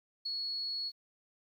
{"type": "tone with ADSR envelope", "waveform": "sine", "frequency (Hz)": 4359, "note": "C#8", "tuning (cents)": -30, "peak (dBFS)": -32, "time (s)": [0.25, 0.92], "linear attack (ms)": 11, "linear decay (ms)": 5, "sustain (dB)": -2, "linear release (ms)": 46, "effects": ["11-bit"]}